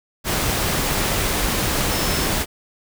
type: tone in noise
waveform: sine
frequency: 5274 Hz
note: E8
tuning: in tune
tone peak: -30 dBFS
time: 1.89-2.28 s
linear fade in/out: 50 ms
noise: pink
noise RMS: -21 dBFS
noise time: 0.24-2.46 s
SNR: -12 dB
effects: none